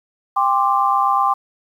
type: chord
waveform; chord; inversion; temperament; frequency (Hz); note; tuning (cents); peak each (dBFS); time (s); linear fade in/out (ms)
sine; G suspended fourth; none; equal with one note detuned; 796.3 / 1046.5 / 1174.7; G5 / C6 / D6; +27 / 0 / 0; -18; 0.36-1.34; 10
effects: 8-bit